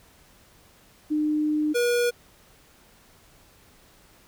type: tone pair in turn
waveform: sine / square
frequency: 303.2 / 481.3 Hz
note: D#4 / B4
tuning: -45 / -45 cents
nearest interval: minor sixth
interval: 800 cents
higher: second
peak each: -21 dBFS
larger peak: neither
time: 1.1-1.74 / 1.74-2.11 s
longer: first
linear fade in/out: 20 ms
effects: pink hiss -56 dBFS RMS until 4.27 s